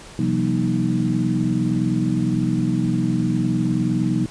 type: tone cluster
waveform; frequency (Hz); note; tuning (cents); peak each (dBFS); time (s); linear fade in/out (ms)
sine; 129 / 170.8 / 190.4 / 239.5 / 311.3; C3 / F3 / F#3 / A#3 / D#4; -24 / -38 / +50 / +47 / +1; -24; 0.19-4.26; 2
effects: pink hiss -41 dBFS RMS until 4.3 s + resampled to 22050 Hz